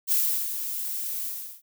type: noise with ADSR envelope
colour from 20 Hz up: violet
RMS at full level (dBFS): -22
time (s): 0.07-1.62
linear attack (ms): 47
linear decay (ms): 370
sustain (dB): -9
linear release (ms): 380
effects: none